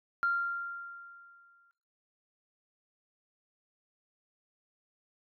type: tone with exponential decay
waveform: sine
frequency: 1389 Hz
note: F6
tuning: 10 cents flat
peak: -24 dBFS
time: 0.23-1.71 s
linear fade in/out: 0 ms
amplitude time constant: 320 ms
effects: noise-tail reverb RT60 0.6 s tail -26 dB re dry + tanh soft clip ceiling -20 dBFS